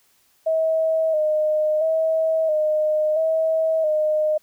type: tone with vibrato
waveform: sine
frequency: 628 Hz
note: D#5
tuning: 16 cents sharp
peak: -17 dBFS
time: 0.46-4.38 s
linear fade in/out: 10 ms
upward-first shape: square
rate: 0.74 Hz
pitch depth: 38 cents each way
effects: white hiss -61 dBFS RMS until 4.42 s